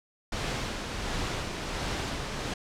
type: noise with tremolo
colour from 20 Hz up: pink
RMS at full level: -31 dBFS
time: 0.32-2.54 s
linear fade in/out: 5 ms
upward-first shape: sine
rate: 1.4 Hz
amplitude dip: 35%
effects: low-pass 6000 Hz 12 dB/octave